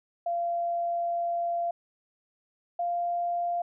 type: tone pair in turn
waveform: sine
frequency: 688 / 695.6 Hz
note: F5 / F5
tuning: -26 / -7 cents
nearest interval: unison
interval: 19 cents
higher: second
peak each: -26 dBFS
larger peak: neither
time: 0.26-1.71 / 2.79-3.62 s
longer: first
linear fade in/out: 5 ms
effects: none